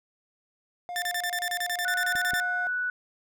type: tone with pitch glide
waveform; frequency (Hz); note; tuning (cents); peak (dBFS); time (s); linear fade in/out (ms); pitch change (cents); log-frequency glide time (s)
triangle; 708 to 715; F5 to F5; +23 to +41; -31; 0.89-2.67; 0; +18; 1.84-2.25
type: tone bursts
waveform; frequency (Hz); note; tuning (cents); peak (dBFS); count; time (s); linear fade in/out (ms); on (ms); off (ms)
sawtooth; 1778; A6; +18; -24; 16; 0.96-2.4; 0; 60; 32
type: tone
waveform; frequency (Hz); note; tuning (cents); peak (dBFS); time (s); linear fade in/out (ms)
sine; 1480; F#6; 0; -26; 1.85-2.9; 2
type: clicks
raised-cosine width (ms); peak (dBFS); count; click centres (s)
3; -31 / -25; 2; 2.153 / 2.335
effects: none